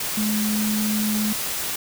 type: tone in noise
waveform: sine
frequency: 212.7 Hz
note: G#3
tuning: 42 cents sharp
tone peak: -21 dBFS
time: 0.17-1.33 s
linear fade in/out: 5 ms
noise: white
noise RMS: -27 dBFS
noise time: 0-1.76 s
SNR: +3 dB
effects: none